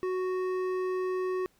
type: tone with hard clipping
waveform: sine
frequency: 370 Hz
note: F#4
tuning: in tune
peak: -30 dBFS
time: 0.03-1.46 s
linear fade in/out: 0 ms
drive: 10 dB
effects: pink hiss -67 dBFS RMS until 1.59 s